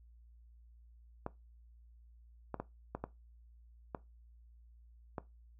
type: clicks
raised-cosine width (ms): 1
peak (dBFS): -24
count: 7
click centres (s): 1.264 / 2.543 / 2.6 / 2.95 / 3.04 / 3.948 / 5.182
effects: noise-tail reverb RT60 0.2 s tail -18 dB re dry + added 58 Hz sine -57 dBFS peak until 5.59 s